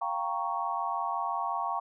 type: chord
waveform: sine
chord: G half-diminished seventh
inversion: third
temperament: equal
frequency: 698.5 / 784 / 932.3 / 1108.7 Hz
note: F5 / G5 / Bb5 / Db6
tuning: 0 / 0 / 0 / 0 cents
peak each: -36 / -35 / -34 / -33 dBFS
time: 0.01-1.8 s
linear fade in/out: 10 ms
effects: none